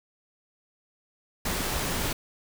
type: noise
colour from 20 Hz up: pink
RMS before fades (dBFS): -29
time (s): 1.45-2.13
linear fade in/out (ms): 5
effects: none